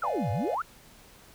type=exponential two-way sweep; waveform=sine; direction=down then up; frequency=1480 to 92.1 to 1480 Hz; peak=-27 dBFS; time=0.02-0.62 s; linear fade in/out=5 ms; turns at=0.31 s
type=chord; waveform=triangle; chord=B diminished seventh; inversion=none; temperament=equal with one note detuned; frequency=499.9 / 587.3 / 698.5 / 830.6 Hz; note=B4 / D5 / F5 / Ab5; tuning=+21 / 0 / 0 / 0 cents; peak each=-39 / -35 / -35 / -35 dBFS; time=0.03-0.55 s; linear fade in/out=5 ms
effects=pink hiss -54 dBFS RMS until 1.34 s